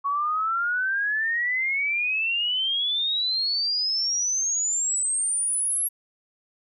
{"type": "exponential sweep", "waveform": "sine", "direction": "up", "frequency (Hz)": [1108.7, 11370], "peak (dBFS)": -22, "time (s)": [0.04, 5.89], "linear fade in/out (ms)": 20, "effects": []}